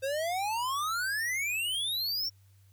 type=exponential sweep; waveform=square; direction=up; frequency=522 to 5588 Hz; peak=-30 dBFS; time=0.02-2.3 s; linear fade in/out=20 ms; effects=added 97 Hz sine -57 dBFS peak until 2.72 s + white hiss -70 dBFS RMS until 2.72 s